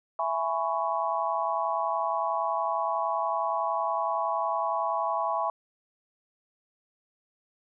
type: chord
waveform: sine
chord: C# minor seventh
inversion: first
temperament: just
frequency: 665.2 / 831.5 / 997.9 / 1108.7 Hz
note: E5 / G#5 / B5 / C#6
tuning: +16 / +2 / +18 / 0 cents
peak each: -31 dBFS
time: 0.19-5.5 s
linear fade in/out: 2 ms
effects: none